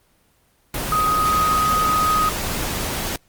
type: tone in noise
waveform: sine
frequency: 1253 Hz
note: D#6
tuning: 12 cents sharp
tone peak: -16 dBFS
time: 0.92-2.29 s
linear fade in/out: 2 ms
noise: pink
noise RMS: -25 dBFS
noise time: 0.74-3.16 s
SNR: +6 dB
effects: pink hiss -60 dBFS RMS until 3.28 s + Opus 24 kbps